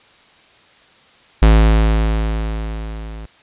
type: tone with level ramp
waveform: square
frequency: 54.3 Hz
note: A1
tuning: 22 cents flat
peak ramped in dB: -6 to -30 dBFS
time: 1.42-3.26 s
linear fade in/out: 5 ms
effects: white hiss -49 dBFS RMS until 3.42 s + resampled to 8000 Hz